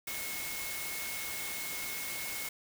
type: tone in noise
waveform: sine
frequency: 2176 Hz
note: C#7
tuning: 33 cents flat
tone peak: -42 dBFS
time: 0.07-2.49 s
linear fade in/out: 5 ms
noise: white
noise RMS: -39 dBFS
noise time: 0.07-2.49 s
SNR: -6 dB
effects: none

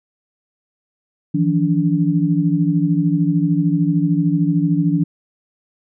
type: tone cluster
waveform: sine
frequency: 159.8 / 173.1 / 289 Hz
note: D#3 / F3 / D4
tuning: +47 / -15 / -28 cents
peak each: -18 dBFS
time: 1.34-5.04 s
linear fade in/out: 10 ms
effects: none

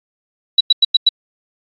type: tone bursts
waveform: sine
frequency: 3917 Hz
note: B7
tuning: 15 cents flat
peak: -6 dBFS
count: 5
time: 0.58-1.09 s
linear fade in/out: 5 ms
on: 26 ms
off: 95 ms
effects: AAC 32 kbps

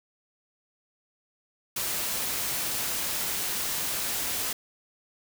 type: noise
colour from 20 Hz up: white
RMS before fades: -30 dBFS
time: 1.76-4.53 s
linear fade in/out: 5 ms
effects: none

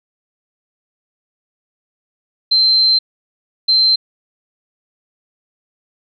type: tone bursts at uneven times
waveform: sine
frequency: 4115 Hz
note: C8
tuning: 30 cents flat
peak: -9 dBFS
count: 2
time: 2.51-2.99 / 3.68-3.96 s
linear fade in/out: 10 ms
effects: none

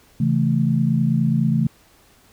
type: chord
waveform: sine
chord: A major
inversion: first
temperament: equal with one note detuned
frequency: 135.35 / 164.81 / 220 Hz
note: C#3 / E3 / A3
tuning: -41 / 0 / 0 cents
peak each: -20 dBFS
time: 0.2-1.67 s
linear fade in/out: 5 ms
effects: pink hiss -54 dBFS RMS until 2.32 s

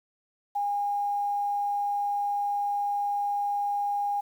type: tone with quantisation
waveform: sine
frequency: 814 Hz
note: G#5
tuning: 35 cents flat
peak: -25 dBFS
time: 0.55-4.21 s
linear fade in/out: 10 ms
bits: 9
effects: none

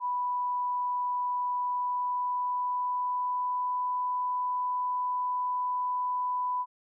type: tone with pitch glide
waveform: sine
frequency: 987.8 to 995.2 Hz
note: B5 to B5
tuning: 0 to +13 cents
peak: -27 dBFS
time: 0-6.66 s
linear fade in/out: 50 ms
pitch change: +13 cents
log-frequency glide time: 1.57-3.85 s
effects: none

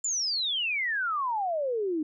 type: exponential sweep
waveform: sine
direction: down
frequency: 7300 to 297.1 Hz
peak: -26 dBFS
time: 0.04-2.03 s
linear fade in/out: 5 ms
effects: none

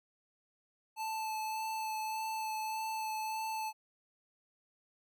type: tone with vibrato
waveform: square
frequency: 875 Hz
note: A5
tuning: 10 cents flat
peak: -36 dBFS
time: 0.96-3.73 s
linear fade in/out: 50 ms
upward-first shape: sine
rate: 1.7 Hz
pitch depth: 13 cents each way
effects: none

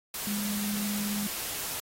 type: tone in noise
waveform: sine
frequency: 206 Hz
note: G#3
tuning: 14 cents flat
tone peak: -30 dBFS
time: 0.27-1.27 s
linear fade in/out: 2 ms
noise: white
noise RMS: -35 dBFS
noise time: 0.14-1.8 s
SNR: +2 dB
effects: AAC 48 kbps

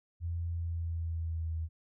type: tone with pitch glide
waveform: sine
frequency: 84.8 to 80.88 Hz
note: E2 to E2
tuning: +50 to -32 cents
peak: -32 dBFS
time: 0.2-1.69 s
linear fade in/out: 50 ms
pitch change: -82 cents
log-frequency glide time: 0.5-1.58 s
effects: none

